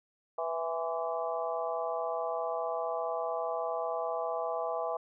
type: harmonic tone with a mistuned harmonic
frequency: 164.81 Hz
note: E3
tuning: in tune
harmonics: 3 / 4 / 5 / 6 / 7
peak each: -37 / -34 / -38 / -41 / -40 dBFS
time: 0.38-4.97 s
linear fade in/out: 5 ms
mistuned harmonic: 6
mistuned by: +61 cents
effects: none